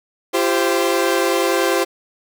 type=chord; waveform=sawtooth; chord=F suspended second; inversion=none; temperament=equal with one note detuned; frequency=341.6 / 392 / 523.3 Hz; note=F4 / G4 / C5; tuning=-38 / 0 / 0 cents; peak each=-16 dBFS; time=0.33-1.85 s; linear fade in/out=20 ms; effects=none